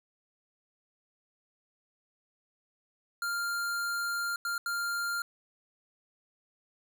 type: tone bursts at uneven times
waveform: square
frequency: 1396.9 Hz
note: F6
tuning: in tune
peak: -31 dBFS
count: 3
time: 3.22-4.36 / 4.45-4.58 / 4.66-5.22 s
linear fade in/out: 2 ms
effects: none